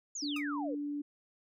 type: exponential sweep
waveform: sine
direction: down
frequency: 7160 to 435.6 Hz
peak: -37 dBFS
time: 0.15-0.75 s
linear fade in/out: 5 ms
type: tone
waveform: sine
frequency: 290.5 Hz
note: D4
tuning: 19 cents flat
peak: -34 dBFS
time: 0.22-1.02 s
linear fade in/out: 10 ms
type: tone with exponential decay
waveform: sawtooth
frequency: 1244.5 Hz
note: D#6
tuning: in tune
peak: -35 dBFS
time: 0.36-0.45 s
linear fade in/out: 5 ms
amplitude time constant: 19 ms
effects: none